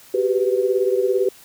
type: tone cluster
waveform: sine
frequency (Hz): 380.1 / 397.7 / 497.3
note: F#4 / G4 / B4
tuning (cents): +47 / +25 / +12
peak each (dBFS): -20 / -21 / -21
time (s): 0.14-1.29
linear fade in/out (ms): 5
effects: white hiss -47 dBFS RMS until 1.44 s